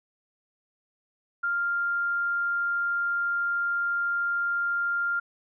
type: tone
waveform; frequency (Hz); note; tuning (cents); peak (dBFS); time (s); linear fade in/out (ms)
sine; 1396.9; F6; 0; -24; 1.43-5.2; 10
effects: none